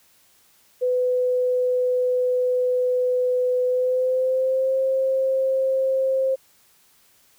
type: tone with pitch glide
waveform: sine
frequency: 501 to 529.6 Hz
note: B4 to C5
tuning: +25 to +21 cents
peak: -18 dBFS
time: 0.81-6.36 s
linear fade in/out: 20 ms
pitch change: +96 cents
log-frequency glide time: 3.65-4.76 s
effects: white hiss -58 dBFS RMS until 7.38 s